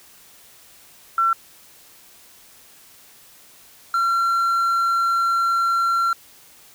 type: tone pair in turn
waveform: sine / triangle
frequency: 1350 / 1364.9 Hz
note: E6 / F6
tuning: +41 / -40 cents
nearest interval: unison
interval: 19 cents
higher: second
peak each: -15 dBFS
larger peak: neither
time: 1.18-1.33 / 3.94-6.13 s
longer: second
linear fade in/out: 2 ms
effects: white hiss -49 dBFS RMS until 6.74 s